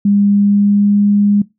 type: tone with pitch glide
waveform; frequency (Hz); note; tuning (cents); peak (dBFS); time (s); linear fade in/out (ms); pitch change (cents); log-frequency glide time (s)
sine; 202.3 to 204.2; G#3 to G#3; -45 to -29; -8; 0.05-1.42; 5; +16; 0.3-1
effects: noise-tail reverb RT60 0.2 s tail -20 dB re dry